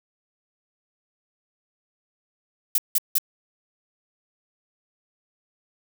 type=noise bursts; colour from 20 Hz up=violet; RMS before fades=-20 dBFS; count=3; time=2.75-3.183 s; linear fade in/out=2 ms; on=31 ms; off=170 ms; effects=none